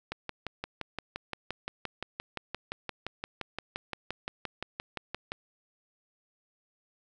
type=click train; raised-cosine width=0.3 ms; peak=-18 dBFS; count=31; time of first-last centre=0.12-5.319 s; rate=5.77 Hz; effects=none